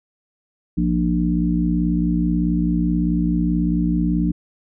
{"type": "harmonic tone with a mistuned harmonic", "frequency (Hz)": 58.27, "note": "A#1", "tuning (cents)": 0, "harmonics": [1, 3, 4, 5], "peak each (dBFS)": [-24, -19, -25, -22], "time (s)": [0.77, 4.32], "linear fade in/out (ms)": 10, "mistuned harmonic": 5, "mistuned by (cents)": 38, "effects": []}